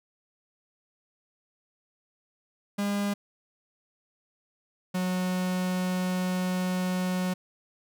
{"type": "tone pair in turn", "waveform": "45% pulse", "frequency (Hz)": [202.6, 183.12], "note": ["G#3", "F#3"], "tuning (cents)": [-43, -18], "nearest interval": "major second", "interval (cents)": 175, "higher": "first", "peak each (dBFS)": [-26, -26], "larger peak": "neither", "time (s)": [[2.78, 3.14], [4.94, 7.34]], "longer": "second", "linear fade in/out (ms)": 10, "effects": []}